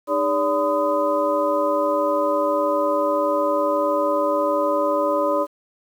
sine tone cluster, 306.1 / 407.7 / 574 / 1013 / 1243 Hz, D#4 / G#4 / D5 / B5 / D#6, -28 / -32 / -40 / +44 / -2 cents, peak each -26 / -29 / -20 / -24 / -27 dBFS, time 0.07-5.47 s, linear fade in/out 50 ms, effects 8-bit

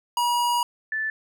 square / sine tone pair in turn, 961 / 1753.3 Hz, B5 / A6, -48 / -7 cents, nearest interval minor seventh, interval 1041 cents, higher second, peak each -21 / -24 dBFS, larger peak first, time 0.17-0.63 / 0.92-1.1 s, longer first, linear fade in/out 2 ms, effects none

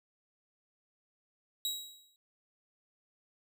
sawtooth tone with exponential decay, 3849 Hz, B7, 45 cents flat, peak -27 dBFS, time 1.65-2.16 s, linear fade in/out 1 ms, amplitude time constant 110 ms, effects none

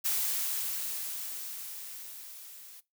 blue noise with level ramp, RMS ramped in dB -29 to -50 dBFS, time 0.04-2.81 s, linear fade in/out 20 ms, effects noise-tail reverb RT60 0.2 s tail -19 dB re dry

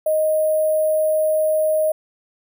sine tone with sample-and-hold, 622.3 Hz, D#5, in tune, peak -15 dBFS, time 0.06-1.92 s, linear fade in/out 5 ms, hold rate 11025 Hz, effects none

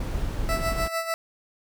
brown noise, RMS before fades -28 dBFS, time 0-0.88 s, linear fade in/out 5 ms
20% pulse tone with tremolo, 659.3 Hz, E5, in tune, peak -19 dBFS, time 0.49-1.14 s, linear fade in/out 0 ms, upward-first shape sine, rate 6.7 Hz, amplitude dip 65%
effects none

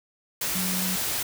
sine tone in noise, 185 Hz, F#3, in tune, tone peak -29 dBFS, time 0.55-0.96 s, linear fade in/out 5 ms, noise white, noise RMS -28 dBFS, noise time 0.41-1.23 s, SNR -4 dB, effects none

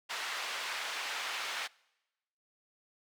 white band-pass noise, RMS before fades -38 dBFS, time 0.09-1.68 s, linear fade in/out 20 ms, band 820 to 3100 Hz, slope 12 dB/octave, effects noise-tail reverb RT60 1.0 s tail -25 dB re dry

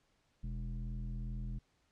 square tone with low-pass filter, 41.2 Hz, E1, in tune, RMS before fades -40 dBFS, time 0.43-1.59 s, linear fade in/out 10 ms, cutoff 170 Hz, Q 4.6, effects pink hiss -75 dBFS RMS until 1.91 s + low-pass 7000 Hz 12 dB/octave

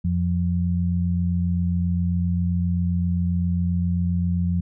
sine tone pair together, 87.86 / 175.4 Hz, F2 / F3, +11 / +8 cents, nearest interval octave, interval 1197 cents, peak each -22 dBFS, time 0.04-4.61 s, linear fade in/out 10 ms, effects none

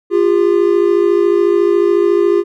triangle tone pair together, 348.9 / 402.9 Hz, F4 / G4, -2 / +48 cents, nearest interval major second, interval 250 cents, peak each -10 dBFS, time 0.1-2.44 s, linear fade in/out 50 ms, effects none

